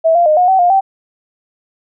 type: tone with pitch steps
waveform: sine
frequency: 651 / 692 / 614 / 721 / 762 / 707 / 775 Hz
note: E5 / F5 / D#5 / F#5 / G5 / F5 / G5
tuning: -22 / -16 / -23 / -45 / -49 / +21 / -20 cents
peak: -7 dBFS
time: 0.04-0.81 s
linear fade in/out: 20 ms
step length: 110 ms
effects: none